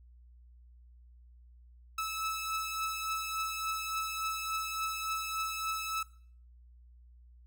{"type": "beating tone pair", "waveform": "sawtooth", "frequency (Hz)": [1304, 1307.5], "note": ["E6", "E6"], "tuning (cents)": [-19, -15], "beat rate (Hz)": 3.5, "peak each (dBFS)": [-31, -36], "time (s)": [1.98, 6.03], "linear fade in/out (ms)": 5, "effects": ["noise-tail reverb RT60 0.5 s tail -19 dB re dry", "added 60 Hz sine -54 dBFS peak until 7.46 s"]}